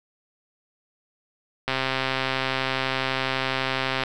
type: click train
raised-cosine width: 0.3 ms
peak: -8 dBFS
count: 312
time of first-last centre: 1.68-4.036 s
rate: 132 Hz
effects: none